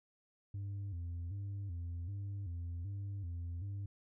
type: tone with vibrato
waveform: sine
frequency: 92.5 Hz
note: F#2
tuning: in tune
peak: -36 dBFS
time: 0.54-3.86 s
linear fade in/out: 5 ms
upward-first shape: square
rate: 1.3 Hz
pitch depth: 130 cents each way
effects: tanh soft clip ceiling -38 dBFS